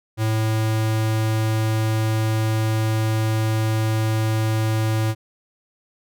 square tone, 110 Hz, A2, in tune, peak -19 dBFS, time 0.17-5.15 s, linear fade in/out 50 ms, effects none

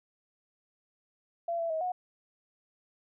sine tone with pitch steps, 680 / 668 / 637 / 728 Hz, F5 / E5 / D#5 / F#5, -46 / +23 / +41 / -28 cents, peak -29 dBFS, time 1.48-1.92 s, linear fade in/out 5 ms, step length 110 ms, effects none

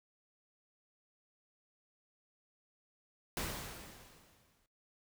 pink noise with exponential decay, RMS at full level -37 dBFS, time 3.37-4.66 s, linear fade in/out 1 ms, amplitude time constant 280 ms, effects noise-tail reverb RT60 0.2 s tail -19 dB re dry

